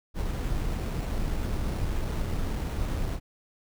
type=noise with sample-and-hold; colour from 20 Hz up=brown; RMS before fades=-29 dBFS; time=0.14-3.2 s; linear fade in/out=50 ms; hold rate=4900 Hz; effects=none